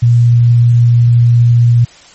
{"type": "tone", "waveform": "sine", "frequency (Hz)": 119.1, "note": "A#2", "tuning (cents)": 38, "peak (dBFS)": -4, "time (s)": [0.02, 1.85], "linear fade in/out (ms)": 10, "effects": ["white hiss -39 dBFS RMS until 2.14 s", "MP3 32 kbps"]}